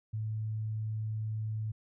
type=tone; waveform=sine; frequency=108.9 Hz; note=A2; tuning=17 cents flat; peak=-32 dBFS; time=0.13-1.72 s; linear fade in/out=10 ms; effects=none